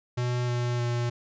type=tone with pitch steps; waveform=square; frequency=122.8 / 121.39 / 120 Hz; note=B2 / B2 / B2; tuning=-9 / -29 / -49 cents; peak=-26 dBFS; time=0.17-1.1 s; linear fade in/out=10 ms; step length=310 ms; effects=resampled to 16000 Hz